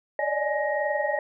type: tone cluster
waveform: sine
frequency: 570 / 592 / 613 / 839 / 1880 Hz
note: C#5 / D5 / D#5 / G#5 / A#6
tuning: +48 / +14 / -26 / +17 / +14 cents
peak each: -30 dBFS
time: 0.19-1.19 s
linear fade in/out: 2 ms
effects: none